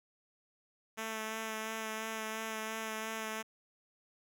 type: tone with vibrato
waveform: 5% pulse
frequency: 220.3 Hz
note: A3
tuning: 2 cents sharp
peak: -26 dBFS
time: 0.97-3.43 s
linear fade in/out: 20 ms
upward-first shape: sine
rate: 2.9 Hz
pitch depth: 17 cents each way
effects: none